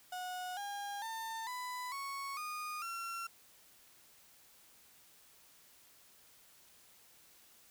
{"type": "tone with pitch steps", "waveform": "35% pulse", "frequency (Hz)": [730, 810, 898.7, 997.2, 1106.5, 1227.7, 1362.2], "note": ["F#5", "G#5", "A5", "B5", "C#6", "D#6", "F6"], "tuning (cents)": [-24, -43, 36, 16, -3, -24, -44], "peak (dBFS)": -38, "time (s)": [0.12, 3.27], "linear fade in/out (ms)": 5, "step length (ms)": 450, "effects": ["white hiss -63 dBFS RMS until 7.7 s"]}